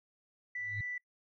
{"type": "tone", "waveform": "sine", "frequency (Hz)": 1975.5, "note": "B6", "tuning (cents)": 0, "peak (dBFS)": -36, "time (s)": [0.55, 0.98], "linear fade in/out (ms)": 5}
{"type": "tone with exponential growth", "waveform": "sine", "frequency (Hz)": 103.83, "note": "G#2", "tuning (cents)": 0, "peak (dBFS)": -32, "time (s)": [0.57, 0.81], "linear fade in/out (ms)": 5, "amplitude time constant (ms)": 51}
{"effects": ["noise-tail reverb RT60 0.1 s tail -25 dB re dry", "tanh soft clip ceiling -28 dBFS"]}